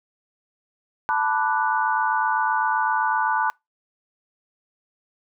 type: chord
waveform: sine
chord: B minor seventh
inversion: third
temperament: equal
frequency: 880 / 987.8 / 1174.7 / 1480 Hz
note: A5 / B5 / D6 / F#6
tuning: 0 / 0 / 0 / 0 cents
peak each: -23 / -25 / -28 / -25 dBFS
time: 1.09-3.5 s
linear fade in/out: 0 ms
effects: noise-tail reverb RT60 0.2 s tail -26 dB re dry